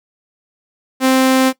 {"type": "tone", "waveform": "sawtooth", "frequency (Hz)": 261.6, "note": "C4", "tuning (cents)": 0, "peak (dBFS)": -6, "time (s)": [1, 1.53], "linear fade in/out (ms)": 50, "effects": ["noise-tail reverb RT60 0.1 s tail -17 dB re dry"]}